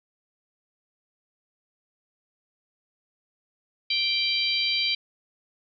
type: harmonic tone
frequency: 784 Hz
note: G5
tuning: in tune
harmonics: 3 / 4 / 5 / 6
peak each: -28 / -28 / -28 / -28 dBFS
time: 3.9-4.95 s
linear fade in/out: 5 ms
effects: none